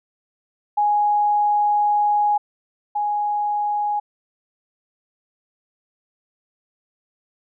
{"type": "tone pair in turn", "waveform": "sine", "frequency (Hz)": [830.6, 830.6], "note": ["G#5", "G#5"], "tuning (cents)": [0, 0], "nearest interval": "unison", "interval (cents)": 0, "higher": "neither", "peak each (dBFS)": [-15, -19], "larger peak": "first", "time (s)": [[0.77, 2.38], [2.95, 4]], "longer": "first", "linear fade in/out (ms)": 10, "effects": []}